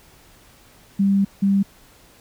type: tone bursts at uneven times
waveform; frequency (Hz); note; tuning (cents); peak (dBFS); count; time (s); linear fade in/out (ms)
sine; 197.3; G3; +11; -14; 2; 0.99-1.25 / 1.42-1.63; 10
effects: pink hiss -51 dBFS RMS until 2.2 s